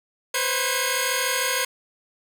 10% pulse tone cluster, 496.7 / 530 / 1631 / 2166 Hz, B4 / C5 / G#6 / C#7, +10 / +22 / -32 / -41 cents, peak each -19 dBFS, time 0.34-1.65 s, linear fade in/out 5 ms, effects none

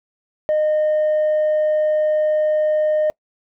triangle tone with tanh clipping, 613 Hz, D#5, 26 cents flat, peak -15 dBFS, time 0.49-3.1 s, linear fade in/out 0 ms, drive 6 dB, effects noise-tail reverb RT60 0.1 s tail -26 dB re dry

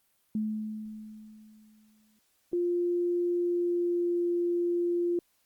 sine tone with exponential decay, 215.6 Hz, A3, 35 cents flat, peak -26 dBFS, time 0.35-2.19 s, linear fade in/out 2 ms, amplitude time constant 400 ms
sine tone with pitch glide, 350 to 347.6 Hz, F4 to F4, +4 to -8 cents, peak -25 dBFS, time 2.53-5.19 s, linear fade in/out 2 ms, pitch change -12 cents, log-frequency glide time 3.37-4.25 s
effects white hiss -71 dBFS RMS until 5.45 s + Opus 32 kbps

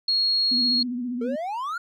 sine tone, 4299 Hz, C8, 46 cents sharp, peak -19 dBFS, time 0.08-0.83 s, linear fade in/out 5 ms
sine tone with vibrato, 245.6 Hz, B3, 9 cents flat, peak -26 dBFS, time 0.51-1.36 s, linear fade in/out 10 ms, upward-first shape sine, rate 15 Hz, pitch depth 59 cents each way
triangle exponential sweep, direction up, 440 to 1448 Hz, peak -25 dBFS, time 1.21-1.78 s, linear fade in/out 5 ms
effects none

